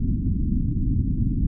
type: low-pass noise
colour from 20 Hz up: pink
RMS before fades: -22 dBFS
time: 0-1.47 s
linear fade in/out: 10 ms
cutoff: 280 Hz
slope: 48 dB/octave
effects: none